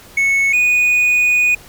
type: tone pair in turn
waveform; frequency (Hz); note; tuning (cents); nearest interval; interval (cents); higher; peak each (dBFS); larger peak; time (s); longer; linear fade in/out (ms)
triangle; 2205 / 2475; C#7 / D#7; -10 / -10; major second; 200; second; -10 / -9; second; 0.17-0.53 / 0.53-1.55; second; 5
effects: pink hiss -41 dBFS RMS until 1.68 s